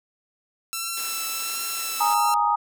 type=tone with vibrato; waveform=5% pulse; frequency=1337 Hz; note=E6; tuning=24 cents sharp; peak=-16 dBFS; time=0.73-2.34 s; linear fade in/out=0 ms; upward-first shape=triangle; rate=1.4 Hz; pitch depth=22 cents each way
type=high-pass noise; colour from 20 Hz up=white; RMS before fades=-36 dBFS; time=0.97-2.14 s; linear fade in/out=2 ms; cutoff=230 Hz; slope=24 dB/octave
type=chord; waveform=sine; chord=Ab suspended second; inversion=none; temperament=equal; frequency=830.6 / 932.3 / 1244.5 Hz; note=Ab5 / Bb5 / Eb6; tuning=0 / 0 / 0 cents; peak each=-23 / -22 / -23 dBFS; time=2-2.56 s; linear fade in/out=10 ms
effects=none